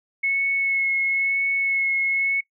sine tone with vibrato, 2191 Hz, C#7, 21 cents flat, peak -19 dBFS, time 0.23-2.41 s, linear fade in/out 10 ms, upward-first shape sine, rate 1 Hz, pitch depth 15 cents each way, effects noise-tail reverb RT60 0.1 s tail -22 dB re dry

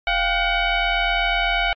sine tone with frequency modulation, 784 Hz, G5, in tune, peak -17 dBFS, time 0.07-1.73 s, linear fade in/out 2 ms, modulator 740 Hz, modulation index 3.2, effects MP3 48 kbps

